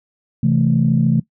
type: chord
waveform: sine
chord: A minor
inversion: first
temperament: just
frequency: 132 / 165 / 220 Hz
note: C3 / E3 / A3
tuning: +16 / +2 / 0 cents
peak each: -16 dBFS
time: 0.43-1.2 s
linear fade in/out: 5 ms
effects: noise-tail reverb RT60 0.1 s tail -19 dB re dry + tanh soft clip ceiling -3 dBFS